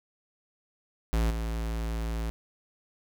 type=tone with level steps; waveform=square; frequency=55.9 Hz; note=A1; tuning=28 cents sharp; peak=-24 / -30 dBFS; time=1.13-2.3 s; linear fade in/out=0 ms; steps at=1.3 s; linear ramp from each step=10 ms; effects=none